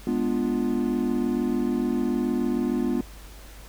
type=chord; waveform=triangle; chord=G# diminished seventh; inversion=none; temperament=equal; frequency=207.7 / 246.9 / 293.7 / 349.2 Hz; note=G#3 / B3 / D4 / F4; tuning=0 / 0 / 0 / 0 cents; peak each=-28 / -23 / -28 / -27 dBFS; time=0.07-3.01 s; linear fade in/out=2 ms; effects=added 50 Hz sine -43 dBFS peak until 3.68 s + pink hiss -48 dBFS RMS until 3.68 s